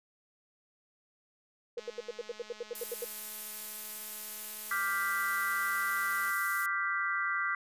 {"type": "tone bursts", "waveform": "sine", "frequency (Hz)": 476.2, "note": "A#4", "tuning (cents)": 37, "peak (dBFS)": -33, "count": 13, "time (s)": [1.77, 3.046], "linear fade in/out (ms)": 5, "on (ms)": 28, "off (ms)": 76}
{"type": "click train", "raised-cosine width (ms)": 0.2, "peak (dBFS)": -34, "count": 965, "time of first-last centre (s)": [1.78, 6.306], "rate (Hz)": 213}
{"type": "noise", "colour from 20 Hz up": "violet", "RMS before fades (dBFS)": -38, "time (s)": [2.75, 6.66], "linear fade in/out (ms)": 2}
{"type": "chord", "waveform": "sine", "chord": "G dominant seventh", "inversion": "second", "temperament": "equal", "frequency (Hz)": [1174.7, 1396.9, 1568, 1975.5], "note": ["D6", "F6", "G6", "B6"], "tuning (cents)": [0, 0, 0, 0], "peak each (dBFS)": -35, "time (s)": [4.71, 7.55], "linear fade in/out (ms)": 2}
{"effects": ["resampled to 32000 Hz"]}